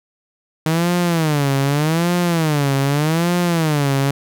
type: tone with vibrato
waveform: sawtooth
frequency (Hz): 155.56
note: D#3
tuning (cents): 0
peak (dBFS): -11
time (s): 0.66-4.11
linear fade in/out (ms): 2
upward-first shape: sine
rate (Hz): 0.83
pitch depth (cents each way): 220
effects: none